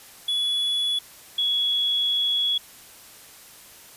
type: tone pair in turn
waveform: triangle / sine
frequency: 3402 / 3363 Hz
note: G#7 / G#7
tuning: +41 / +21 cents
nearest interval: unison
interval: 20 cents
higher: first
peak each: -20 dBFS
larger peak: neither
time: 0.28-0.99 / 1.38-2.58 s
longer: second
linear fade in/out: 5 ms
effects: white hiss -47 dBFS RMS until 3.96 s + resampled to 32000 Hz